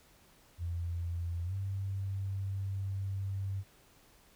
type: tone with pitch glide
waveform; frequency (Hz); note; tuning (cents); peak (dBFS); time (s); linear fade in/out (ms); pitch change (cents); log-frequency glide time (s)
sine; 85.8 to 97.43; F2 to G2; -30 to -10; -33; 0.58-3.64; 50; +220; 1.44-1.54
effects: pink hiss -63 dBFS RMS until 4.35 s